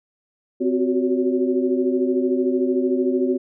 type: tone cluster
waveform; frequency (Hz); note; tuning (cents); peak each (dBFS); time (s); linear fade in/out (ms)
sine; 258.6 / 365.6 / 378.9 / 560; C4 / F#4 / F#4 / C#5; -20 / -21 / +41 / +18; -21 / -22 / -23 / -30; 0.6-3.38; 20
effects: none